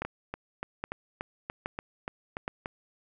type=two click trains; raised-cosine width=0.5 ms; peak=-17 / -19 dBFS; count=4 / 10; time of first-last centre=0.02-2.479 / 0.05-2.659 s; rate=1.22 / 3.45 Hz; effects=none